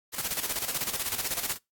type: noise with tremolo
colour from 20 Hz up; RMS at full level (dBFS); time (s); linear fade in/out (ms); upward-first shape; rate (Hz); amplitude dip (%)
white; -29; 0.12-1.58; 50; square; 16; 65
effects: noise-tail reverb RT60 0.2 s tail -23 dB re dry + AAC 64 kbps